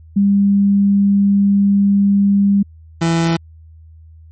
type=tone pair in turn; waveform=sine / 30% pulse; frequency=200 / 166.1 Hz; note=G3 / E3; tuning=+35 / +13 cents; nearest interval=minor third; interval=322 cents; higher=first; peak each=-9 / -10 dBFS; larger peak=first; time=0.16-2.63 / 3.01-3.37 s; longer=first; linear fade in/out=10 ms; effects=added 80 Hz sine -38 dBFS peak until 4.31 s + MP3 32 kbps